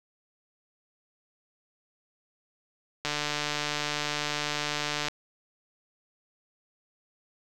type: click train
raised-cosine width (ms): 0.2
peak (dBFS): -12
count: 302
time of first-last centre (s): 3.05-5.084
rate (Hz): 148
effects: none